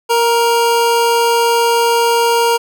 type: tone pair together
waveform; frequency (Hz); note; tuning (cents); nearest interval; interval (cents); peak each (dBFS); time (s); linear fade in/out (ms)
square; 466.2 / 939.7; A#4 / A#5; 0 / +14; octave; 1214; -14; 0.09-2.58; 20
effects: none